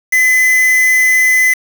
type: tone with quantisation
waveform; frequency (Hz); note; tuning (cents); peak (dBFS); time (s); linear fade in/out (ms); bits
triangle; 2021; B6; +39; -6; 0.12-1.54; 10; 3
effects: none

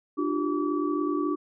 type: tone cluster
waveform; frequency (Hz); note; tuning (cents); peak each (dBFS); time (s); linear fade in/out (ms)
sine; 297.1 / 348 / 384.6 / 1149; D4 / F4 / G4 / D6; +20 / -6 / -33 / -38; -27 / -30 / -32 / -33; 0.17-1.36; 20
effects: none

